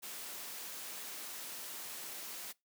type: noise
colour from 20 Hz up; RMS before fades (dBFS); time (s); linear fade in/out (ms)
white; -45; 0.02-2.53; 20
effects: noise-tail reverb RT60 0.2 s tail -23 dB re dry + high-pass 200 Hz 12 dB/octave